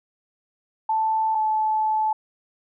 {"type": "tone pair in turn", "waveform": "sine", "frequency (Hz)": [880, 867.4], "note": ["A5", "A5"], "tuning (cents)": [0, -25], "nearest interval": "unison", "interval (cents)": 25, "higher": "first", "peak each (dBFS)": -19, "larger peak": "neither", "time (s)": [[0.89, 1.35], [1.35, 2.13]], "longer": "second", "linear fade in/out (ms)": 5, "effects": []}